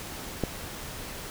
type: click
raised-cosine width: 2 ms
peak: -12 dBFS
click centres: 0.437 s
effects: pink hiss -39 dBFS RMS until 1.3 s